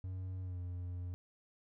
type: tone with pitch glide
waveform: triangle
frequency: 92.9 to 89.17 Hz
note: F#2 to F2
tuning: +7 to +37 cents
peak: -37 dBFS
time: 0.04-1.14 s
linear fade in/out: 0 ms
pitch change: -70 cents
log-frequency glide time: 0.42-0.57 s
effects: none